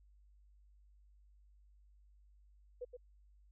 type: tone with echo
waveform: sine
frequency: 493.9 Hz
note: B4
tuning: in tune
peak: -40 dBFS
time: 2.81-2.85 s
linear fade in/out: 10 ms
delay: 120 ms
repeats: 1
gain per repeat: -6 dB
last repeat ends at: 2.97 s
effects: added 50 Hz sine -62 dBFS peak until 3.51 s